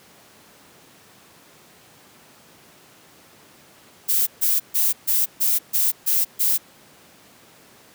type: noise bursts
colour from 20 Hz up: violet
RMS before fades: -19 dBFS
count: 8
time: 4.08-6.58 s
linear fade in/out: 20 ms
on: 190 ms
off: 140 ms
effects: pink hiss -50 dBFS RMS until 7.94 s + high-pass 150 Hz 12 dB/octave